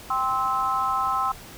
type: chord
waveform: sine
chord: C major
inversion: second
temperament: equal with one note detuned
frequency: 784 / 1046.5 / 1300.4 Hz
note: G5 / C6 / E6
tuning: 0 / 0 / -24 cents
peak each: -28 / -25 / -25 dBFS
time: 0.1-1.32 s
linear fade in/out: 5 ms
effects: pink hiss -43 dBFS RMS until 1.57 s